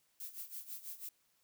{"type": "noise with tremolo", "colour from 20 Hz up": "violet", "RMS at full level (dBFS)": -44, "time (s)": [0.2, 1.09], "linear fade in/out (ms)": 2, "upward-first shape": "sine", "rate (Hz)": 6.1, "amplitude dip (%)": 80, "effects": ["white hiss -75 dBFS RMS until 1.43 s"]}